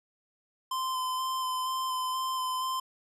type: tone with vibrato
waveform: square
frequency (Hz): 1032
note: C6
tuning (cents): -24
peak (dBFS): -30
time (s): 0.71-2.8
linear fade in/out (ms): 5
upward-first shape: square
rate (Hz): 2.1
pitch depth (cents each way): 12
effects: resampled to 32000 Hz